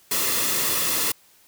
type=noise with comb filter; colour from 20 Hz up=white; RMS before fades=-23 dBFS; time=0.11-1.12 s; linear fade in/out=5 ms; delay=1.3 ms; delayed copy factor=-0.5; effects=white hiss -56 dBFS RMS until 1.47 s